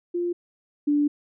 sine tone pair in turn, 349.2 / 292.3 Hz, F4 / D4, 0 / -8 cents, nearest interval minor third, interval 308 cents, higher first, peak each -23 / -18 dBFS, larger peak second, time 0.14-0.33 / 0.87-1.08 s, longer second, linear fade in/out 10 ms, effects none

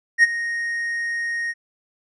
triangle tone with ADSR envelope, 1864.7 Hz, A#6, in tune, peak -6 dBFS, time 0.18-1.54 s, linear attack 52 ms, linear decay 25 ms, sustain -15 dB, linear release 38 ms, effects resampled to 24000 Hz

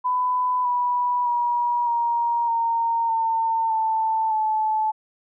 sine tone with pitch steps, 1000 / 980 / 960.4 / 941.2 / 922.3 / 903.9 / 885.8 / 868 Hz, B5 / B5 / B5 / A#5 / A#5 / A5 / A5 / A5, +21 / -14 / -49 / +16 / -19 / +46 / +11 / -24 cents, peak -19 dBFS, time 0.04-4.92 s, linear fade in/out 20 ms, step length 610 ms, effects none

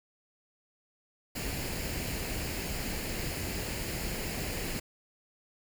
pink noise with comb filter, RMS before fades -35 dBFS, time 1.35-4.8 s, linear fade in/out 10 ms, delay 0.42 ms, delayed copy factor +0.5, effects none

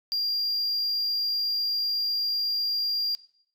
sine tone, 4782 Hz, D8, 30 cents sharp, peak -22 dBFS, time 0.12-3.15 s, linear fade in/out 0 ms, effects noise-tail reverb RT60 0.6 s tail -19 dB re dry + tanh soft clip ceiling -23 dBFS

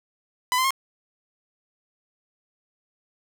sawtooth tone with pitch steps, 1000 / 1035.9 / 1073 Hz, B5 / C6 / C6, +21 / -18 / +43 cents, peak -16 dBFS, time 0.52-0.706 s, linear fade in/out 0 ms, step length 62 ms, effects none

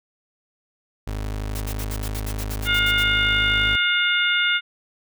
30% pulse tone, 51.91 Hz, G#1, in tune, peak -23 dBFS, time 1.07-3.76 s, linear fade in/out 5 ms
white noise bursts, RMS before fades -34 dBFS, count 13, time 1.55-3.034 s, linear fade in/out 5 ms, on 56 ms, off 63 ms
harmonic tone, 712 Hz, F5, 33 cents sharp, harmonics 2 / 3 / 4 / 5, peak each -21 / -23 / -24 / -25 dBFS, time 2.65-4.61 s, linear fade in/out 50 ms
effects none

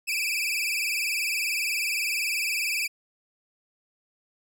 sawtooth tone with vibrato, 2464 Hz, D#7, 17 cents flat, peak -22 dBFS, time 0.07-2.88 s, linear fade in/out 20 ms, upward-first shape sine, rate 20 Hz, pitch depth 120 cents each way, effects none

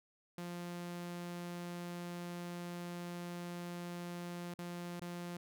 sawtooth tone with dropouts, 174.61 Hz, F3, in tune, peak -38 dBFS, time 0.38-5.37 s, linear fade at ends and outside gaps 2 ms, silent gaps 4.54-4.588 / 4.996-5.016 s, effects none

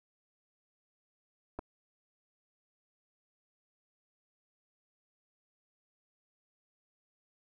clicks, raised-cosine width 1 ms, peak -26 dBFS, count 2, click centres 1.589 / 1.592 s, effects 11-bit

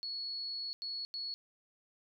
sine tone bursts at uneven times, 4374 Hz, C#8, 24 cents flat, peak -37 dBFS, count 3, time 0.03-0.73 / 0.82-1.05 / 1.14-1.34 s, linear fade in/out 0 ms, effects none

